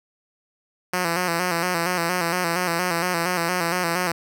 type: tone with vibrato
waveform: 5% pulse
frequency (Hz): 174.61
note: F3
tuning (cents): 0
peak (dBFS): -10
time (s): 0.93-4.12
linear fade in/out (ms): 5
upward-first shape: square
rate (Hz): 4.3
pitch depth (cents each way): 65
effects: none